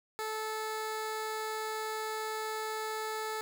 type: tone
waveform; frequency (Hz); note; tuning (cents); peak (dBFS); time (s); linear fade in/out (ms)
15% pulse; 435.7; A4; -17; -28; 0.19-3.41; 0
effects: none